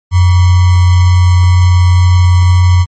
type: tone with sample-and-hold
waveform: sine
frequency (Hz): 89.8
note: F2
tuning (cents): +49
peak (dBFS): -3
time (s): 0.11-2.86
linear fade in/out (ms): 50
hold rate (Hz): 1050
effects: MP3 32 kbps